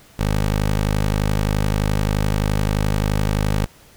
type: tone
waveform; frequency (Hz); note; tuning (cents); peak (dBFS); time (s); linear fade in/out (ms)
15% pulse; 51.6; G#1; -10; -11; 0.19-3.66; 5
effects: pink hiss -49 dBFS RMS until 3.96 s

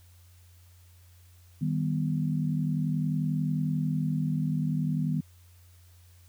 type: chord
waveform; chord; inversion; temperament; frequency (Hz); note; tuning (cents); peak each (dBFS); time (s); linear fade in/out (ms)
sine; Eb augmented; none; equal; 155.56 / 196 / 246.9; Eb3 / G3 / B3; 0 / 0 / 0; -27 / -33 / -32; 1.61-5.21; 10
effects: added 88 Hz sine -53 dBFS peak until 6.28 s + white hiss -63 dBFS RMS until 6.28 s

